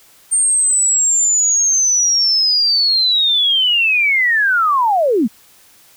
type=linear sweep; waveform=sine; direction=down; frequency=8780 to 190 Hz; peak=-11 dBFS; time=0.31-5.28 s; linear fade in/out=20 ms; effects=white hiss -48 dBFS RMS until 5.96 s